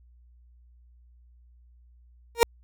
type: tone with exponential growth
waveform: 30% pulse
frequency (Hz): 467.6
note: A#4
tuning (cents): +5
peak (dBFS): -8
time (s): 2.35-2.43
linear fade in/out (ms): 0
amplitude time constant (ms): 16
effects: added 60 Hz sine -53 dBFS peak until 2.63 s